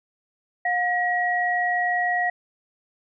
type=tone pair together; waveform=sine; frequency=715.6 / 1907 Hz; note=F5 / A#6; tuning=+42 / +39 cents; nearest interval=octave + perfect fourth; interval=1697 cents; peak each=-23 dBFS; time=0.65-2.3 s; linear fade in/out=5 ms; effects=none